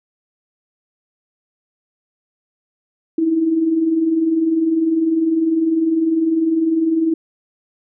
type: tone pair together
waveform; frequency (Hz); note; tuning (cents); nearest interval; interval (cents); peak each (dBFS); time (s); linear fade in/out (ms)
sine; 305.4 / 325.4; D#4 / E4; -32 / -22; minor second; 110; -23 / -14; 3.18-7.14; 5
effects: none